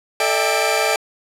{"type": "tone cluster", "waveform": "sawtooth", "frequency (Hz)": [440.7, 596, 655, 799, 2352], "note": ["A4", "D5", "E5", "G5", "D7"], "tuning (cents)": [3, 25, -11, 33, 2], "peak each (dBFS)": -19, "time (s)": [0.2, 0.96], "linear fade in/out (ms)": 2, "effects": ["low-pass 12000 Hz 12 dB/octave"]}